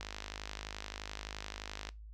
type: click train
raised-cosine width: 0.2 ms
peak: -23 dBFS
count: 98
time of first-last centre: 0.01-1.89 s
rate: 51.6 Hz
effects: noise-tail reverb RT60 0.2 s tail -21 dB re dry + added 53 Hz sine -47 dBFS peak until 2.13 s